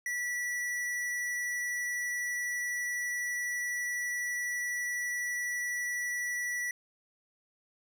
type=tone with hard clipping; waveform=triangle; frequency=1952 Hz; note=B6; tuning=21 cents flat; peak=-33 dBFS; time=0.06-6.71 s; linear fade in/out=2 ms; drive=16 dB; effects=none